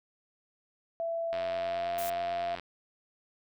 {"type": "tone with pitch glide", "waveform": "sine", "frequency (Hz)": [667, 687.7], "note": ["E5", "F5"], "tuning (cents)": [20, -27], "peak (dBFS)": -30, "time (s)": [1, 2.55], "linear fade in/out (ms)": 0, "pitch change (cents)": 53, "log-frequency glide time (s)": [1.5, 1.94]}
{"type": "click train", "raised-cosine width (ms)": 0.3, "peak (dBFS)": -24, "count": 114, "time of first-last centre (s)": [1.33, 2.597], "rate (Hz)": 89.2}
{"type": "noise", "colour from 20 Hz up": "blue", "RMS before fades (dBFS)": -40, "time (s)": [1.98, 2.1], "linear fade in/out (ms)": 5}
{"effects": []}